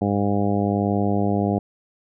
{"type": "harmonic tone", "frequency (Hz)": 101.3, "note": "G#2", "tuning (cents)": -43, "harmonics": [1, 2, 3, 4, 5, 6, 7, 8], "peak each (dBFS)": [-25, -22, -26, -28, -30, -32, -28, -33], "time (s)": [0.01, 1.59], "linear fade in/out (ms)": 10, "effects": []}